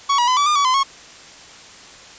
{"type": "tone with pitch steps", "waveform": "45% pulse", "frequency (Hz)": [1118, 964, 1012, 1151, 1207, 1135, 1025, 1097], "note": ["C#6", "B5", "B5", "D6", "D6", "C#6", "C6", "C#6"], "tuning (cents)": [14, -42, 42, -35, 47, 41, -36, -18], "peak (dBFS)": -14, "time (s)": [0.09, 0.834], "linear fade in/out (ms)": 10, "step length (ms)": 93, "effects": ["white hiss -41 dBFS RMS until 2.18 s", "resampled to 16000 Hz"]}